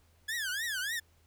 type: tone with vibrato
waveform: sawtooth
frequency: 1673 Hz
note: G#6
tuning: 12 cents sharp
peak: -29 dBFS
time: 0.28-1 s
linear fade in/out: 10 ms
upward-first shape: triangle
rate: 3.4 Hz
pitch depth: 270 cents each way
effects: added 82 Hz sine -64 dBFS peak until 1.26 s + pink hiss -69 dBFS RMS until 1.26 s